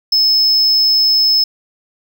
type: tone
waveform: triangle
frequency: 5210 Hz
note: E8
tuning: 21 cents flat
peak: -8 dBFS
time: 0.12-1.44 s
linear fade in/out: 5 ms
effects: none